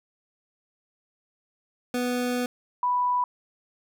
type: tone pair in turn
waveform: 25% pulse / sine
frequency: 246.9 / 987.6 Hz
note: B3 / B5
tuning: 0 / 0 cents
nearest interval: 2 octaves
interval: 2400 cents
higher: second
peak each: -21 dBFS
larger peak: neither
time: 1.94-2.46 / 2.83-3.24 s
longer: first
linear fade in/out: 2 ms
effects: none